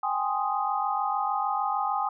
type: chord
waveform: sine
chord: Ab major seventh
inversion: third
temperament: equal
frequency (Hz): 784 / 830.6 / 1046.5 / 1244.5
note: G5 / Ab5 / C6 / Eb6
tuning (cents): 0 / 0 / 0 / 0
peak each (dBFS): -30 / -29 / -33 / -30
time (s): 0.03-2.09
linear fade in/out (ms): 5
effects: none